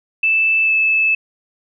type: tone with pitch glide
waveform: sine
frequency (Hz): 2637 to 2616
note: E7 to E7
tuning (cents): 0 to -14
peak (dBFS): -12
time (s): 0.23-1.15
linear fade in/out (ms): 5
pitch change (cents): -14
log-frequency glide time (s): 0.63-0.72
effects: none